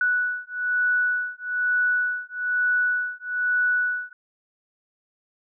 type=beating tone pair; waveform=sine; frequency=1477 / 1478.1 Hz; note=F#6 / F#6; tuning=-3 / -2 cents; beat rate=1.1 Hz; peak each=-24 dBFS; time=0.01-4.13 s; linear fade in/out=2 ms; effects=none